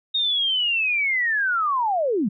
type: linear sweep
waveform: sine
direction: down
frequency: 3729 to 174.3 Hz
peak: -19 dBFS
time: 0.14-2.29 s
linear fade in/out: 10 ms
effects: none